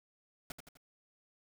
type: noise with echo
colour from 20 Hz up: pink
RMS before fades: -43 dBFS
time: 0.5-0.52 s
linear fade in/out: 2 ms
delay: 84 ms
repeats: 3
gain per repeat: -6 dB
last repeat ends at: 0.772 s
effects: none